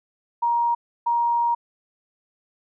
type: tone bursts at uneven times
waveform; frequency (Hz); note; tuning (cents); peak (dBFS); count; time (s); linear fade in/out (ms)
sine; 943; A#5; +20; -18; 2; 0.42-0.75 / 1.06-1.55; 10
effects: none